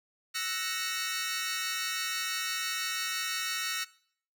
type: chord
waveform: 15% pulse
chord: F# dominant seventh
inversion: third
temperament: equal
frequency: 1318.5 / 1480 / 1864.7 / 2217 Hz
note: E6 / F#6 / A#6 / C#7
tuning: 0 / 0 / 0 / 0 cents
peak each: -31 / -32 / -29 / -32 dBFS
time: 0.34-3.85 s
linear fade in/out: 20 ms
effects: noise-tail reverb RT60 0.6 s tail -21 dB re dry